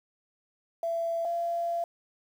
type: tone pair in turn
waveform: sine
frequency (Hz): 670 / 683.3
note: E5 / F5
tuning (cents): +28 / -38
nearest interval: unison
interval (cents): 34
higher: second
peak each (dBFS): -27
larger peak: neither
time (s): 0.83-1.25 / 1.25-1.84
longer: second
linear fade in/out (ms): 2
effects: 9-bit